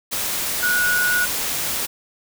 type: tone in noise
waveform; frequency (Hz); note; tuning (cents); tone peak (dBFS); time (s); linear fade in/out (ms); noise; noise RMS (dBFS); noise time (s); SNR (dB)
sine; 1460; F#6; -24; -17; 0.62-1.26; 20; white; -24; 0.11-1.87; +4
effects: none